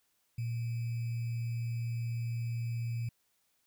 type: tone with sample-and-hold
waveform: sine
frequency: 117.1 Hz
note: A#2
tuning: 8 cents sharp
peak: -32 dBFS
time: 0.38-3.09 s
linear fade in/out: 5 ms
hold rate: 2450 Hz
effects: white hiss -75 dBFS RMS until 3.66 s